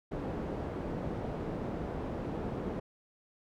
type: low-pass noise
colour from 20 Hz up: white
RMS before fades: -37 dBFS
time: 0.11-2.8 s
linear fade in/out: 10 ms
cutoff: 450 Hz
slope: 12 dB/octave
effects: none